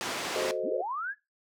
pink band-pass noise, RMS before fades -34 dBFS, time 0.01-0.51 s, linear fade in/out 0 ms, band 340 to 6700 Hz, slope 12 dB/octave
sine chord, F# diminished seventh, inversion none, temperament equal, 370 / 440 / 523.3 / 622.3 Hz, F#4 / A4 / C5 / Eb5, 0 / 0 / 0 / 0 cents, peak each -34 dBFS, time 0.35-0.82 s, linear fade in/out 10 ms
sine linear sweep, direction up, 150.2 to 1741 Hz, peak -31 dBFS, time 0.63-1.15 s, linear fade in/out 50 ms
effects noise-tail reverb RT60 0.2 s tail -17 dB re dry

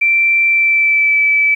sine tone with pitch glide, 2347 to 2307 Hz, D7 to D7, -2 to -31 cents, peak -9 dBFS, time 0.01-1.55 s, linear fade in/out 10 ms, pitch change -29 cents, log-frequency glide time 0.46-1.2 s, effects 8-bit

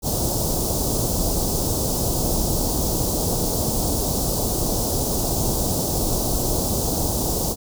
pink band-stop noise, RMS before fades -22 dBFS, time 0.02-7.56 s, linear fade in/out 50 ms, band 810 to 4900 Hz, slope 24 dB/octave, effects none

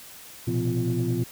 sine tone cluster, 118.2 / 127.6 / 171.7 / 253.1 / 346 Hz, A#2 / C3 / F3 / B3 / F4, +24 / -43 / -29 / +43 / -16 cents, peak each -26 / -28 / -30 / -30 / -28 dBFS, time 0.47-1.24 s, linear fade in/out 10 ms, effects tanh soft clip ceiling -16 dBFS + white hiss -45 dBFS RMS until 1.31 s

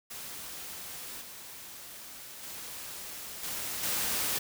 white noise with level steps, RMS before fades -42 / -46 / -42 / -36 / -31 dBFS, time 0.1-4.39 s, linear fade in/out 10 ms, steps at 1.21 / 2.43 / 3.43 / 3.83 s, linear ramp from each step 5 ms, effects none

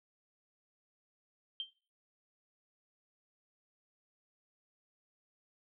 sine tone with exponential decay, 3147 Hz, G7, 6 cents sharp, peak -32 dBFS, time 1.6-1.71 s, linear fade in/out 1 ms, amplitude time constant 23 ms, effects noise-tail reverb RT60 0.4 s tail -19 dB re dry

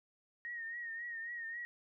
sine tone with vibrato, 1864.7 Hz, A#6, in tune, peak -40 dBFS, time 0.45-1.65 s, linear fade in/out 0 ms, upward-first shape triangle, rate 3.7 Hz, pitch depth 66 cents each way, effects none

